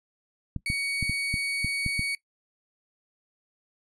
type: clicks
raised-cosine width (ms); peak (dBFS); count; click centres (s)
5; -18; 8; 0.563 / 0.701 / 1.027 / 1.096 / 1.341 / 1.646 / 1.863 / 1.994
type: tone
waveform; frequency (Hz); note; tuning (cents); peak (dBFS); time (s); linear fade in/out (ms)
35% pulse; 2240; C#7; +18; -25; 0.66-2.15; 2
effects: noise-tail reverb RT60 0.1 s tail -19 dB re dry + resampled to 32000 Hz